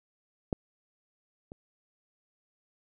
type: clicks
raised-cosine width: 2 ms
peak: -15 / -30 dBFS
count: 2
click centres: 0.528 / 1.519 s
effects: none